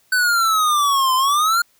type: exponential two-way sweep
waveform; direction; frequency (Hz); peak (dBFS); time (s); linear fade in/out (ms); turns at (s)
square; down then up; 1522 to 1022 to 1424; -15; 0.12-1.62; 5; 1.15
effects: white hiss -59 dBFS RMS until 1.79 s